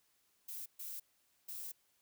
violet noise bursts at uneven times, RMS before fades -45 dBFS, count 3, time 0.48-0.66 / 0.79-1 / 1.48-1.72 s, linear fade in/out 10 ms, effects white hiss -75 dBFS RMS until 2.01 s

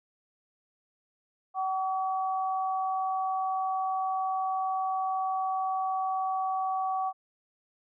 sine tone pair together, 758.9 / 1137 Hz, F#5 / C#6, +44 / +44 cents, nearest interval perfect fifth, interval 700 cents, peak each -28 / -33 dBFS, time 1.54-7.13 s, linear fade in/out 50 ms, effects none

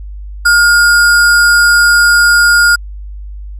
sine tone with sample-and-hold, 1421 Hz, F6, 30 cents sharp, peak -4 dBFS, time 0.45-2.76 s, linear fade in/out 10 ms, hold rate 6300 Hz, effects added 50 Hz sine -23 dBFS peak until 3.59 s + low-pass 12000 Hz 12 dB/octave

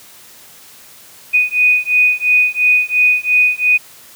sine beating tone pair, 2483 / 2485.9 Hz, D#7 / D#7, -4 / -2 cents, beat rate 2.9 Hz, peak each -13 dBFS, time 1.33-3.78 s, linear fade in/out 20 ms, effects white hiss -41 dBFS RMS until 4.15 s + high-pass 60 Hz 12 dB/octave

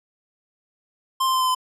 square tone with pitch steps, 1052 / 1044.1 / 1036.3 / 1028.6 / 1020.9 Hz, C6 / C6 / C6 / C6 / C6, +9 / -4 / -17 / -30 / -43 cents, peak -19 dBFS, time 1.2-1.55 s, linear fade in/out 10 ms, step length 70 ms, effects resampled to 32000 Hz

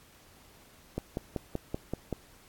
click train, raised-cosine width 2 ms, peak -18 dBFS, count 7, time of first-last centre 0.98-2.127 s, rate 5.23 Hz, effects pink hiss -58 dBFS RMS until 2.48 s + AAC 64 kbps

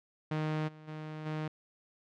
sawtooth tone with level steps, 154.8 Hz, D#3, 9 cents flat, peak -27 / -46 / -36 / -30 dBFS, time 0.31-1.48 s, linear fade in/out 5 ms, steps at 0.67 / 0.87 / 1.25 s, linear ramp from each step 20 ms, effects low-pass 3000 Hz 12 dB/octave

